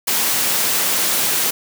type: high-pass noise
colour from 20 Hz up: white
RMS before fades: -18 dBFS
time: 0.07-1.51 s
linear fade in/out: 10 ms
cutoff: 140 Hz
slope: 12 dB/octave
effects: none